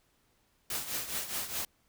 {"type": "noise with tremolo", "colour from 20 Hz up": "white", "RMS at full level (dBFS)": -33, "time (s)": [0.7, 1.65], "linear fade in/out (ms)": 2, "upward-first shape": "triangle", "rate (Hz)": 4.8, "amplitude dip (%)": 75, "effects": ["pink hiss -71 dBFS RMS until 1.88 s"]}